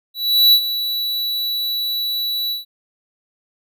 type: tone with ADSR envelope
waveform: square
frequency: 3937 Hz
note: B7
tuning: 6 cents flat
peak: -8 dBFS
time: 0.14-2.65 s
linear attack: 390 ms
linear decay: 70 ms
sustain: -12 dB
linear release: 140 ms
effects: none